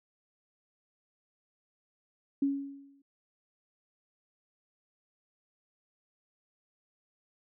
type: tone with exponential decay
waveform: sine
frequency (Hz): 278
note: C#4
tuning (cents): +5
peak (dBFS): -23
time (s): 2.42-3.02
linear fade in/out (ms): 5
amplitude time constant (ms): 130
effects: none